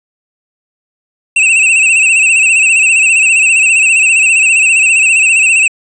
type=tone with vibrato; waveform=square; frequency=2633 Hz; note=E7; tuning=3 cents flat; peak=-6 dBFS; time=1.36-5.68 s; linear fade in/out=5 ms; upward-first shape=sine; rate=15 Hz; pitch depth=74 cents each way; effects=resampled to 22050 Hz + 7-bit